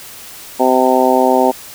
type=harmonic tone; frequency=129 Hz; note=C3; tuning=24 cents flat; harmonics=2 / 3 / 4 / 5 / 6 / 7; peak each=-16 / -16 / -16 / -16 / -16 / -16 dBFS; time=0.59-1.52 s; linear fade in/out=20 ms; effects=white hiss -34 dBFS RMS until 1.74 s